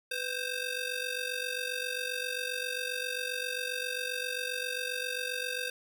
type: ring-modulated tone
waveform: 15% pulse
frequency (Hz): 1046.5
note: C6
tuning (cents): 0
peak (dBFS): -23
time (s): 0.11-5.7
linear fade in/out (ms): 5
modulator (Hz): 547
effects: none